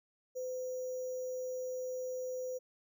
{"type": "tone with sample-and-hold", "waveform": "sine", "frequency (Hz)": 509, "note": "C5", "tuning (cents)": -48, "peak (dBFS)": -36, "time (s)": [0.35, 2.59], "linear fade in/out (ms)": 20, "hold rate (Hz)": 6300, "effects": []}